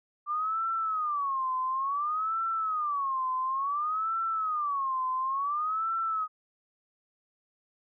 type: tone with vibrato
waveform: sine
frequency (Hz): 1174.7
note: D6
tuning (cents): 0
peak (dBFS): -27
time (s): 0.26-6.28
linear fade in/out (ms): 50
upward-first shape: sine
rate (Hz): 0.57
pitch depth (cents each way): 230
effects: none